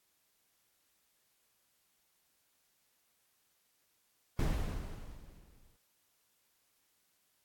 brown noise with exponential decay, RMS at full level -28 dBFS, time 4.39-5.77 s, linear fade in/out 2 ms, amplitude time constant 300 ms, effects white hiss -75 dBFS RMS until 7.44 s + AAC 64 kbps

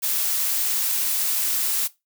blue noise, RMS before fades -23 dBFS, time 0.02-1.88 s, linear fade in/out 20 ms, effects noise-tail reverb RT60 0.2 s tail -18 dB re dry

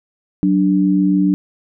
sine tone pair together, 186.79 / 293.7 Hz, F#3 / D4, +17 / 0 cents, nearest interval minor sixth, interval 783 cents, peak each -14 dBFS, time 0.43-1.34 s, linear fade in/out 0 ms, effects none

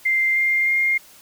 sine tone with pitch steps, 2093 / 2108 / 2122 Hz, C7 / C7 / C7, 0 / +12 / +24 cents, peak -16 dBFS, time 0.05-0.98 s, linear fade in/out 10 ms, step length 310 ms, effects white hiss -48 dBFS RMS until 1.21 s

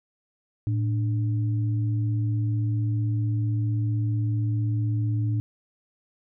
sine tone pair together, 110.55 / 293.7 Hz, A2 / D4, +9 / 0 cents, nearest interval octave + perfect fourth, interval 1691 cents, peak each -22 / -34 dBFS, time 0.67-5.4 s, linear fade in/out 0 ms, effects none

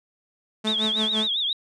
sawtooth tone with tremolo, 216.9 Hz, A3, 25 cents flat, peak -20 dBFS, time 0.64-1.28 s, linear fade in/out 10 ms, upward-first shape sine, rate 5.9 Hz, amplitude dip 85%
sine tone with vibrato, 3520 Hz, A7, in tune, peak -22 dBFS, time 0.67-1.53 s, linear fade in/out 2 ms, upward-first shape triangle, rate 7.3 Hz, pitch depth 170 cents each way
effects resampled to 22050 Hz

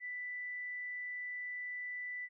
sine tone, 1982 Hz, B6, 6 cents sharp, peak -39 dBFS, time 0-2.29 s, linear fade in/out 50 ms, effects none

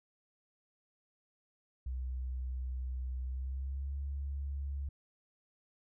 sine tone with pitch glide, 63.6 to 69.76 Hz, C2 to C#2, -48 to +12 cents, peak -35 dBFS, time 1.86-4.89 s, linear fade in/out 5 ms, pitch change +160 cents, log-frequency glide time 3.24-3.96 s, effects none

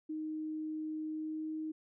sine tone with pitch glide, 311.1 to 313.1 Hz, D#4 to D#4, 0 to +11 cents, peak -36 dBFS, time 0.09-1.72 s, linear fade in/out 10 ms, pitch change +11 cents, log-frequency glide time 1.08-1.51 s, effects none

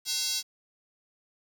square tone with high-pass filter, 300.4 Hz, D4, 39 cents sharp, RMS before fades -30 dBFS, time 0.05-0.43 s, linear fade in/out 50 ms, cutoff 4600 Hz, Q 2.5, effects 8-bit

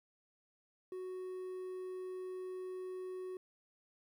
triangle tone, 370 Hz, F#4, in tune, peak -39 dBFS, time 0.92-3.37 s, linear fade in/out 2 ms, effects 12-bit

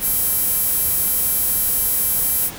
sawtooth tone with high-pass filter, 784 Hz, G5, in tune, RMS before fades -19 dBFS, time 0-2.51 s, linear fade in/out 50 ms, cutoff 12000 Hz, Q 2.3, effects pink hiss -34 dBFS RMS until 2.58 s

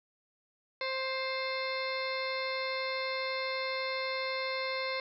harmonic tone with a mistuned harmonic, 526 Hz, C5, 9 cents sharp, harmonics 1 / 2 / 3 / 4 / 5 / 7 / 8 / 9 / 10, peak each -36 / -39 / -45 / -37 / -46 / -45 / -41 / -53 / -50 dBFS, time 0.81-5 s, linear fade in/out 2 ms, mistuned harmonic 7, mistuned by -41 cents, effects none

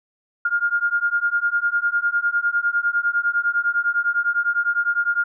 sine beating tone pair, 1408 / 1417.9 Hz, F6 / F6, +14 / +26 cents, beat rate 9.9 Hz, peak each -21 dBFS, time 0.45-5.24 s, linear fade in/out 5 ms, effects none

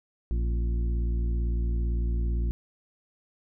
harmonic tone with a mistuned harmonic, 57.8 Hz, A#1, 14 cents flat, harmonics 1 / 2 / 3 / 4 / 5 / 6, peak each -24 / -38 / -40 / -43 / -47 / -44 dBFS, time 0.31-2.51 s, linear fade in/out 0 ms, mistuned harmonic 5, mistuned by -84 cents, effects none

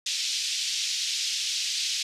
white band-pass noise, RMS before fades -29 dBFS, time 0.06-2.03 s, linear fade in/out 5 ms, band 2800 to 6000 Hz, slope 24 dB/octave, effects resampled to 32000 Hz

